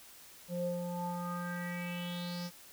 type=tone with low-pass filter sweep; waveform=square; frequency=175.4 Hz; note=F3; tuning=8 cents sharp; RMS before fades=-38 dBFS; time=0.48-2.51 s; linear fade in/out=50 ms; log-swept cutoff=430 to 5600 Hz; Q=5.7; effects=white hiss -55 dBFS RMS until 2.72 s